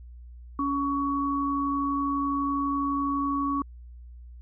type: tone pair together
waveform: sine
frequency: 280.5 / 1122 Hz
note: C#4 / C#6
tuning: +21 / +21 cents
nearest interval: 2 octaves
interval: 2400 cents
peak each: -27 dBFS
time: 0.59-3.62 s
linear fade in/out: 2 ms
effects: added 60 Hz sine -42 dBFS peak until 4.41 s